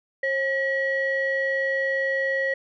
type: tone pair together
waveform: sine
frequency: 538 / 1917.2 Hz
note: C5 / A#6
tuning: +48 / +48 cents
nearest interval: octave + minor seventh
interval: 2200 cents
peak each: -24 / -23 dBFS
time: 0.23-2.54 s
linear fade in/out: 5 ms
effects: tanh soft clip ceiling -16 dBFS